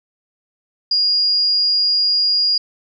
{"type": "tone", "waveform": "sine", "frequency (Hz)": 4852, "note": "D#8", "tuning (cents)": -44, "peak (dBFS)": -13, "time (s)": [0.91, 2.58], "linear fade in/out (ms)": 5, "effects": []}